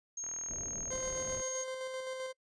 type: tone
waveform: sine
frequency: 6500 Hz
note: G#8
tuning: 38 cents flat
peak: -37 dBFS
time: 0.17-1.64 s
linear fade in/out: 5 ms
type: click train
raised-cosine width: 0.5 ms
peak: -35 dBFS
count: 48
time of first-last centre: 0.24-1.398 s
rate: 40.6 Hz
type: low-pass noise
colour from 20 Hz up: pink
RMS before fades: -47 dBFS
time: 0.49-1.42 s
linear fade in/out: 20 ms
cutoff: 710 Hz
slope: 96 dB/octave
type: tone with tremolo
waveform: 40% pulse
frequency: 520 Hz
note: C5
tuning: 11 cents flat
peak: -36 dBFS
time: 0.9-2.33 s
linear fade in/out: 20 ms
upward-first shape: square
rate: 7.7 Hz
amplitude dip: 30%
effects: noise-tail reverb RT60 0.1 s tail -26 dB re dry + resampled to 22050 Hz